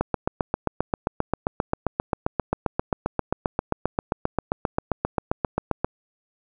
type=click train; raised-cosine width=1 ms; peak=-7 dBFS; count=45; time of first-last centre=0.01-5.846 s; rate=7.54 Hz; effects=none